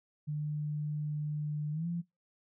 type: tone with pitch glide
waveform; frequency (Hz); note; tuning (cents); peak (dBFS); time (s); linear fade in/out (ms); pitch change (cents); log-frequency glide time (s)
sine; 149.8 to 171.08; D3 to F3; +35 to -35; -32; 0.27-2.02; 20; +230; 1.72-1.87
effects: noise-tail reverb RT60 0.2 s tail -22 dB re dry